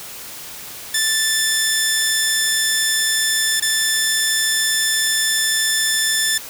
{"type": "tone with dropouts", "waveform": "10% pulse", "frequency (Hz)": 1762, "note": "A6", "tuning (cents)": 2, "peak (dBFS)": -7, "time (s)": [0.94, 6.38], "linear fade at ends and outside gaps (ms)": 5, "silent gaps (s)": [3.6, 3.622], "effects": ["white hiss -34 dBFS RMS until 6.49 s"]}